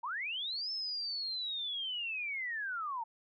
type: linear two-way sweep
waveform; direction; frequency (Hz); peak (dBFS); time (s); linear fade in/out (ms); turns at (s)
sine; up then down; 874 to 5300 to 874; -35; 0.03-3.04; 10; 0.71
effects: none